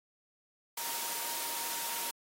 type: tone in noise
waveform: sine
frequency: 932.3 Hz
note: A#5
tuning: in tune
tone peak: -44 dBFS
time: 0.77-2.11 s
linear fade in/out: 5 ms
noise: white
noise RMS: -37 dBFS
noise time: 0.77-2.11 s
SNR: -10 dB
effects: high-pass 300 Hz 12 dB/octave + AAC 48 kbps